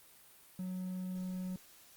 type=tone; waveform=triangle; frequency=184.2 Hz; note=F#3; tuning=7 cents flat; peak=-35 dBFS; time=0.59-1.56 s; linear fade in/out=2 ms; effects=white hiss -60 dBFS RMS until 1.96 s + Opus 32 kbps